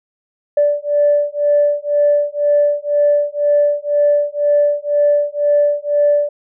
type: beating tone pair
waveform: sine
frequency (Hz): 583 / 585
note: D5 / D5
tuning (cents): -13 / -7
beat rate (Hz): 2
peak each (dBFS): -14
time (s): 0.57-6.29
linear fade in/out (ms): 5
effects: tanh soft clip ceiling -4 dBFS